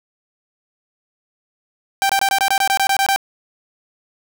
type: tone bursts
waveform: sawtooth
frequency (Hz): 784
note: G5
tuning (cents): 0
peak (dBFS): -10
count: 12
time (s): 2.02-3.161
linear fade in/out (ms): 0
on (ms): 74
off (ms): 23
effects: none